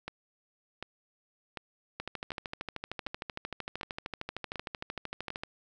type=two click trains; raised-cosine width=0.3 ms; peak=-20 / -21 dBFS; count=46 / 8; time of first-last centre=2-5.435 / 0.08-5.304 s; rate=13.1 / 1.34 Hz; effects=none